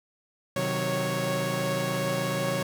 sawtooth tone cluster, 129.1 / 155.6 / 185.2 / 553 Hz, C3 / D#3 / F#3 / C#5, -23 / 0 / +2 / -4 cents, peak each -29 / -30 / -29 / -25 dBFS, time 0.56-2.63 s, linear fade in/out 5 ms, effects none

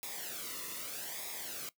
white noise with flanger, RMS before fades -42 dBFS, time 0.03-1.69 s, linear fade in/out 0 ms, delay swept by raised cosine 0.67 to 1.3 ms, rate 0.81 Hz, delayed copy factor -0.7, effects noise-tail reverb RT60 0.1 s tail -18 dB re dry

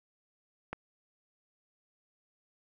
click, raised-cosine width 0.5 ms, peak -21 dBFS, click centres 0.73 s, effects none

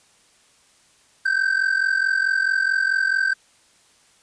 triangle ring-modulated tone, 1558 Hz, G6, 11 cents flat, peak -13 dBFS, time 1.25-3.34 s, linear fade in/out 10 ms, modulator 22.3 Hz, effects white hiss -57 dBFS RMS until 4.22 s + resampled to 22050 Hz

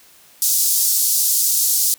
white band-pass noise, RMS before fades -17 dBFS, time 0.42-1.94 s, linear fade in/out 0 ms, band 5000 to 16000 Hz, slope 24 dB/octave, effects white hiss -49 dBFS RMS until 1.98 s

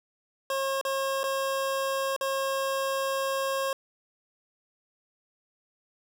25% pulse tone with dropouts, 540 Hz, C#5, 45 cents flat, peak -23 dBFS, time 0.5-3.73 s, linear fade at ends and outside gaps 2 ms, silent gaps 0.813-0.85 / 1.233-1.239 / 2.164-2.21 s, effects none

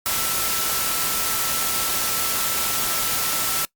sine tone in noise, 1330 Hz, E6, 15 cents sharp, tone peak -32 dBFS, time 0.06-3.65 s, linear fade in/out 0 ms, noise white, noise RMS -23 dBFS, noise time 0.06-3.65 s, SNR -12 dB, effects noise-tail reverb RT60 0.1 s tail -22 dB re dry + Opus 48 kbps

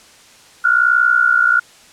sine tone pair together, 1396.9 / 1458 Hz, F6 / F#6, 0 / -26 cents, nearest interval minor second, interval 74 cents, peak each -13 dBFS, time 0.64-1.6 s, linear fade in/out 10 ms, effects white hiss -45 dBFS RMS until 1.92 s + low-pass 8000 Hz 12 dB/octave

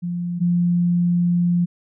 sine tone pair in turn, 174.61 / 174.61 Hz, F3 / F3, 0 / 0 cents, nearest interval unison, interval 0 cents, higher neither, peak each -22 / -15 dBFS, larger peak second, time 0.02-0.4 / 0.4-1.66 s, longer second, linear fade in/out 20 ms, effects none

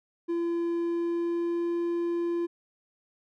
triangle tone with pitch glide, 340.1 to 342.7 Hz, F4 to F4, -46 to -33 cents, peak -24 dBFS, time 0.28-2.47 s, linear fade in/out 20 ms, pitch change +13 cents, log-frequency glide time 0.8-1.77 s, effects none

